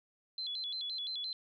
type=tone with vibrato; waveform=sine; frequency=3729 Hz; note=A#7; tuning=in tune; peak=-36 dBFS; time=0.38-1.33 s; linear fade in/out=2 ms; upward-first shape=square; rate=5.8 Hz; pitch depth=160 cents each way; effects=none